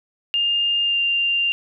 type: tone with pitch glide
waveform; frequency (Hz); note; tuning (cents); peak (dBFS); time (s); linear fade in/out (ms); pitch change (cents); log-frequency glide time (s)
sine; 2813 to 2789; F7 to F7; +12 to -3; -17; 0.34-1.52; 0; -15; 0.83-0.99
effects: none